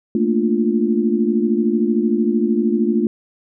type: chord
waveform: sine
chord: Bb major seventh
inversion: third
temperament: equal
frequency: 220 / 233.1 / 293.7 / 349.2 Hz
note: A3 / Bb3 / D4 / F4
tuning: 0 / 0 / 0 / 0 cents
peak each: -18 / -20 / -23 / -20 dBFS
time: 0.15-3.07 s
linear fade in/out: 2 ms
effects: none